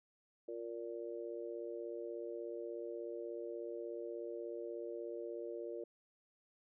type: harmonic tone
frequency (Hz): 116.54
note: A#2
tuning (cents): 0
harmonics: 3 / 4 / 5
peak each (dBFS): -45 / -45 / -48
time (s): 0.48-5.84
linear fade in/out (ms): 5
effects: none